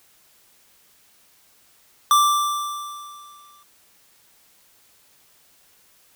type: tone with exponential decay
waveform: square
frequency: 1174.7 Hz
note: D6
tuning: in tune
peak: -12 dBFS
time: 2.11-3.63 s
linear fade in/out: 1 ms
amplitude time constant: 330 ms
effects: white hiss -57 dBFS RMS until 6.15 s